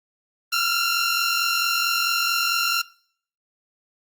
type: tone pair together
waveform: 15% pulse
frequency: 1352.4 / 1396.9 Hz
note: E6 / F6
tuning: +44 / 0 cents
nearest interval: minor second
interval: 56 cents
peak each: -17 / -16 dBFS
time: 0.52-2.82 s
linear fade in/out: 10 ms
effects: noise-tail reverb RT60 0.6 s tail -23 dB re dry + Opus 32 kbps

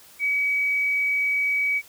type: tone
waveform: sine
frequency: 2272 Hz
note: C#7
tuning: 42 cents sharp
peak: -20 dBFS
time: 0.19-1.82 s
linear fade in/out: 50 ms
effects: white hiss -50 dBFS RMS until 1.88 s

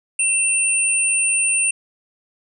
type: tone pair together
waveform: sine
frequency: 2695 / 9109 Hz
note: E7 / C#9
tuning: +38 / +46 cents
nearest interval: octave + major sixth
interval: 2108 cents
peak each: -20 / -17 dBFS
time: 0.19-1.71 s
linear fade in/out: 5 ms
effects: none

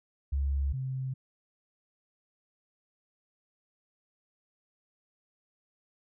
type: tone pair in turn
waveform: sine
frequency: 69.3 / 131.31 Hz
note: C#2 / C3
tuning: 0 / +7 cents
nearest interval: major seventh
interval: 1107 cents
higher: second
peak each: -26 / -31 dBFS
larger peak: first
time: 0.32-0.73 / 0.73-1.14 s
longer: neither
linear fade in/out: 10 ms
effects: none

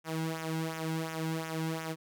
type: tone with flanger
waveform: sawtooth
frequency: 161 Hz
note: E3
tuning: 41 cents flat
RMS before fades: -35 dBFS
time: 0.04-1.96 s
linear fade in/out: 50 ms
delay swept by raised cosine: 0.22 to 1.72 ms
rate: 2.8 Hz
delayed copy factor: -0.7
effects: none

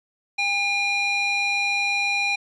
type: tone with band-pass filter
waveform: square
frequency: 806 Hz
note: G5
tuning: 48 cents sharp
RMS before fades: -23 dBFS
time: 0.38-2.36 s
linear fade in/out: 10 ms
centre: 2900 Hz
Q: 4
effects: resampled to 22050 Hz

